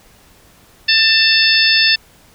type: harmonic tone with a mistuned harmonic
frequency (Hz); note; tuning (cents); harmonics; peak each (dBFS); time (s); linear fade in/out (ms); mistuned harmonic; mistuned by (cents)
891; A5; +22; 2 / 3 / 4 / 5 / 6; -16 / -16 / -16 / -16 / -16; 0.88-1.96; 10; 6; -43
effects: pink hiss -48 dBFS RMS until 2.34 s